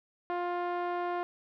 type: tone with low-pass filter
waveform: 5% pulse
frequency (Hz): 352.1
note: F4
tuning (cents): +14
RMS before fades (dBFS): -33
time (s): 0.3-1.23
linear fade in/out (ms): 0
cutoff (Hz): 820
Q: 1.1
effects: none